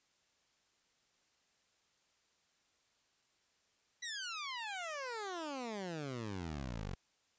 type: exponential sweep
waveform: 15% pulse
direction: down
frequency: 1988 to 44 Hz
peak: -34 dBFS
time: 4.02-6.95 s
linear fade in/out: 10 ms
effects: white hiss -75 dBFS RMS until 7.38 s + resampled to 16000 Hz